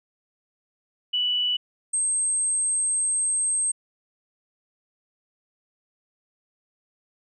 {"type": "tone pair in turn", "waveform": "sine", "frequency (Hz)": [2960, 8372], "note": ["F#7", "C9"], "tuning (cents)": [0, 0], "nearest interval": "octave + tritone", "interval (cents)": 1800, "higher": "second", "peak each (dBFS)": -21, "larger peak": "neither", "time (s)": [[1.13, 1.57], [1.93, 3.72]], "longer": "second", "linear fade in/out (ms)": 10, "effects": []}